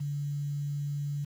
sine tone with quantisation, 144.1 Hz, D3, 33 cents flat, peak -30 dBFS, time 0-1.25 s, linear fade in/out 10 ms, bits 9, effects none

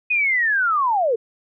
sine linear sweep, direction down, 2517 to 424.9 Hz, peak -16 dBFS, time 0.1-1.16 s, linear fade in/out 10 ms, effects none

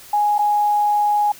sine tone with dropouts, 830.6 Hz, G#5, in tune, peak -14 dBFS, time 0.13-1.32 s, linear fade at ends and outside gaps 5 ms, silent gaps 0.382-0.39 s, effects white hiss -42 dBFS RMS until 1.39 s

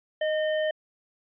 sine tone with sample-and-hold, 620 Hz, D#5, 6 cents flat, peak -23 dBFS, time 0.21-0.71 s, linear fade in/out 5 ms, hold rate 2450 Hz, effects resampled to 8000 Hz

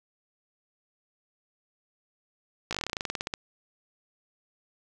slowing click train, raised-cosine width 0.2 ms, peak -13 dBFS, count 18, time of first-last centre 2.71-3.339 s, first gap 17 ms, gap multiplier 1.09, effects none

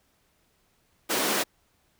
pink high-pass noise, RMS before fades -26 dBFS, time 1.09-1.44 s, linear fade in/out 20 ms, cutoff 240 Hz, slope 24 dB/octave, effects pink hiss -68 dBFS RMS until 1.99 s

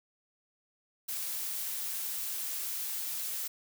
blue noise, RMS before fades -36 dBFS, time 1.08-3.48 s, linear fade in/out 10 ms, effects none

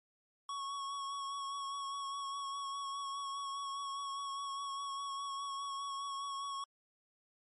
square tone with vibrato, 1108.7 Hz, C#6, in tune, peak -39 dBFS, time 0.49-6.64 s, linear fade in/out 2 ms, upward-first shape sine, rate 4.9 Hz, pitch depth 23 cents each way, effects low-pass 10000 Hz 12 dB/octave + MP3 48 kbps

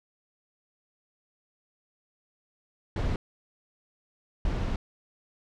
brown noise bursts at uneven times, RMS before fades -28 dBFS, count 2, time 2.96-3.16 / 4.45-4.76 s, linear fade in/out 2 ms, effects low-pass 5000 Hz 12 dB/octave

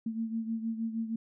sine beating tone pair, 224.5 / 230.9 Hz, A3 / A#3, +35 / -16 cents, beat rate 6.4 Hz, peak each -32 / -38 dBFS, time 0.06-1.16 s, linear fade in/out 5 ms, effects none

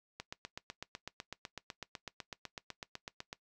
click train, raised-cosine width 0.2 ms, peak -24 dBFS, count 26, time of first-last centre 0.2-3.329 s, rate 7.99 Hz, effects noise-tail reverb RT60 0.1 s tail -19 dB re dry

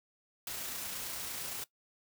white noise with amplitude modulation, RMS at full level -39 dBFS, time 0.47-1.64 s, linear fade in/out 2 ms, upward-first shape sine, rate 28.8 Hz, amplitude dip 25%, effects noise-tail reverb RT60 0.1 s tail -19 dB re dry

